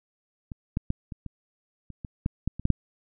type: clicks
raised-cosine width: 5 ms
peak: -24 / -13 / -13 / -24 / -24 / -28 / -23 / -13 / -13 / -23 / -11 / -7 dBFS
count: 12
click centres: 0.518 / 0.771 / 0.904 / 1.122 / 1.263 / 1.903 / 2.048 / 2.261 / 2.476 / 2.596 / 2.654 / 2.703 s
effects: none